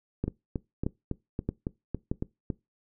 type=two click trains; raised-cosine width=3 ms; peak=-15 / -17 dBFS; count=4 / 9; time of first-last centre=0.24-2.115 / 0.28-2.502 s; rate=1.6 / 3.6 Hz; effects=noise-tail reverb RT60 0.2 s tail -21 dB re dry

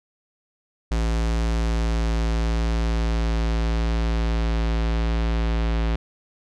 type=tone with low-pass filter sweep; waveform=square; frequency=56.2 Hz; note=A1; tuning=37 cents sharp; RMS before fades=-22 dBFS; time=0.91-5.96 s; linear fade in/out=5 ms; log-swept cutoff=6900 to 3700 Hz; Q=1.1; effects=none

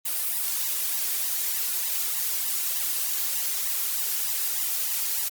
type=noise with flanger; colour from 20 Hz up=blue; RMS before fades=-27 dBFS; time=0.05-5.29 s; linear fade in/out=10 ms; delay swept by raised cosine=1 to 2.9 ms; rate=3.3 Hz; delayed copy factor=+0.95; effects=Opus 32 kbps

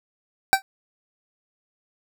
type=tone with exponential decay; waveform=25% pulse; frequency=775 Hz; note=G5; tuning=20 cents flat; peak=-5 dBFS; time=0.53-0.62 s; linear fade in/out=0 ms; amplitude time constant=18 ms; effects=none

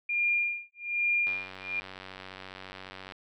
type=tone with tremolo; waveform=sine; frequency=2407 Hz; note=D7; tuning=42 cents sharp; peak=-23 dBFS; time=0.09-1.8 s; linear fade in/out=5 ms; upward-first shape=sine; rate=1.2 Hz; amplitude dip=100%
type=click train; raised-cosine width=0.3 ms; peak=-26 dBFS; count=176; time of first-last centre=1.27-3.122 s; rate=94.5 Hz
effects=none

